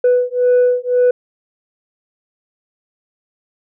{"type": "beating tone pair", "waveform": "sine", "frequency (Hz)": [493.9, 495.8], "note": ["B4", "B4"], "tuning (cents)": [0, 7], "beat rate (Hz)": 1.9, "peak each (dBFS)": -12, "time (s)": [0.04, 1.11], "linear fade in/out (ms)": 5, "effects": ["tanh soft clip ceiling -7 dBFS"]}